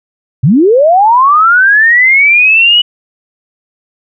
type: linear sweep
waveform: sine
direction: up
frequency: 110 to 2960 Hz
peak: -3 dBFS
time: 0.43-2.82 s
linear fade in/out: 10 ms
effects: none